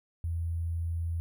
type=tone with sample-and-hold; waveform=sine; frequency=83.7 Hz; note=E2; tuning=27 cents sharp; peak=-29 dBFS; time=0.24-1.2 s; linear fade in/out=0 ms; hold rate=11025 Hz; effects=none